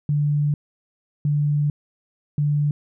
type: tone bursts at uneven times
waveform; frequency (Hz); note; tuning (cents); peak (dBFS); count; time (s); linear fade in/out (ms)
sine; 146.83; D3; 0; -17; 3; 0.09-0.54 / 1.25-1.7 / 2.38-2.71; 2
effects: none